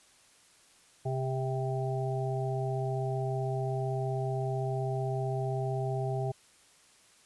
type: harmonic tone with a mistuned harmonic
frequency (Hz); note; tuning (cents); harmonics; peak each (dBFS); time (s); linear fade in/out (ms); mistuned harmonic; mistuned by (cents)
130.81; C3; 0; 1 / 3 / 5 / 6; -31 / -36 / -38 / -39; 1.05-6.32; 10; 3; +24
effects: white hiss -61 dBFS RMS until 7.25 s + resampled to 24000 Hz